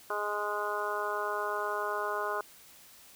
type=harmonic tone; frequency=207.7 Hz; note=G#3; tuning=in tune; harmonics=2 / 3 / 4 / 5 / 6 / 7; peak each=-37 / -38 / -40 / -36 / -37 / -38 dBFS; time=0.1-2.41 s; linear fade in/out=2 ms; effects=white hiss -55 dBFS RMS until 3.15 s